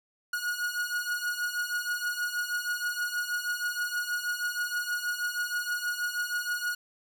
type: beating tone pair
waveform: 45% pulse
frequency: 1443 / 1449.3 Hz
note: F#6 / F#6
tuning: -44 / -36 cents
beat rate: 6.3 Hz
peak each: -34 / -31 dBFS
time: 0.33-6.75 s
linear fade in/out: 5 ms
effects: none